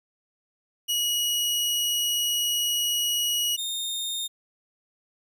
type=tone pair in turn; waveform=sawtooth; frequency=2907 / 3663 Hz; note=F#7 / A#7; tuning=-31 / -31 cents; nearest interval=major third; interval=400 cents; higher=second; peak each=-20 / -25 dBFS; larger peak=first; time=0.88-3.57 / 3.57-4.28 s; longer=first; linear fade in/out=20 ms; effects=none